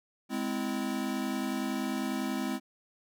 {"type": "chord", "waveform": "square", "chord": "Ab augmented", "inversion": "none", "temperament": "equal with one note detuned", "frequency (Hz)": [207.7, 258, 329.6], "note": ["Ab3", "C4", "E4"], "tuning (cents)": [0, -24, 0], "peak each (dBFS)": [-36, -34, -38], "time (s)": [0.29, 2.6], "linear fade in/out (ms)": 50, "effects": []}